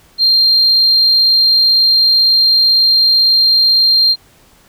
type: tone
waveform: sine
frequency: 4186 Hz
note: C8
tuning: in tune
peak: -6 dBFS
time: 0.18-4.16 s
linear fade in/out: 50 ms
effects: tanh soft clip ceiling -3 dBFS + pink hiss -48 dBFS RMS until 4.68 s